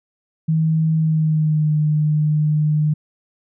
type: tone with pitch glide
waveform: sine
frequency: 159.4 to 151.94 Hz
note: D#3 to D#3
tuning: +42 to -41 cents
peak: -14 dBFS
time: 0.48-2.94 s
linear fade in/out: 10 ms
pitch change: -83 cents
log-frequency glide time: 0.95-1.75 s
effects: none